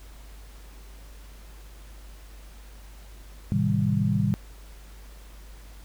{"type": "chord", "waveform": "sine", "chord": "A half-diminished seventh", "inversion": "none", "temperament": "just", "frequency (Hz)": [110, 132, 158.4, 198], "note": ["A2", "C3", "Eb3", "G3"], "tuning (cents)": [0, 16, 31, 18], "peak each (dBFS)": [-26, -28, -27, -25], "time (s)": [3.52, 4.34], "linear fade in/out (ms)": 0, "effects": ["added 50 Hz sine -43 dBFS peak until 5.84 s", "pink hiss -53 dBFS RMS until 5.84 s"]}